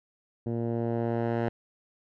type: tone with low-pass filter sweep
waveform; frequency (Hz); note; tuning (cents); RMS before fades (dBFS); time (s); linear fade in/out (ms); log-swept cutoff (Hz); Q
10% pulse; 116.54; A#2; 0; -29; 0.46-1.49; 5; 350 to 1600; 0.73
effects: none